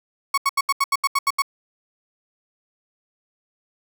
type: tone bursts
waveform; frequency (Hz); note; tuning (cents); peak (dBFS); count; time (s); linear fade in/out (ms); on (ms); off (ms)
35% pulse; 1108.7; C#6; 0; -15; 10; 0.34-1.421; 5; 37; 79
effects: none